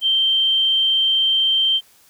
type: tone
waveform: sine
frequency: 3136 Hz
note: G7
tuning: in tune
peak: -14 dBFS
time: 0.01-1.81 s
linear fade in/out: 50 ms
effects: white hiss -53 dBFS RMS until 2.09 s